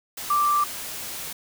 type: tone in noise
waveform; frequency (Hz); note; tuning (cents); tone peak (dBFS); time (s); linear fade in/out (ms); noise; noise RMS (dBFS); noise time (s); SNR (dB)
sine; 1174.7; D6; 0; -18; 0.3-0.64; 5; white; -34; 0.17-1.33; +13
effects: none